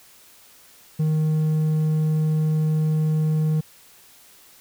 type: tone with hard clipping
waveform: sine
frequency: 155.56 Hz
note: D#3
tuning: in tune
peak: -19 dBFS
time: 0.99-3.61 s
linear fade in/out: 10 ms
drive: 3 dB
effects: white hiss -51 dBFS RMS until 4.6 s